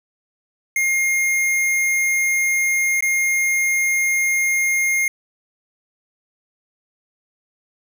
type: tone with dropouts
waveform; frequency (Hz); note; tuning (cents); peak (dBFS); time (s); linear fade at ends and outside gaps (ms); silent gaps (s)
square; 2130; C7; +30; -17; 0.76-5.08; 2; 3.007-3.024
effects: none